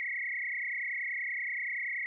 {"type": "tone with frequency modulation", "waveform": "sine", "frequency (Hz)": 2063, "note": "C7", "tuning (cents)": -25, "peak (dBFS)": -32, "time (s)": [0, 2.06], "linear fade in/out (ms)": 0, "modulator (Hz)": 30.5, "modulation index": 5.3, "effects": []}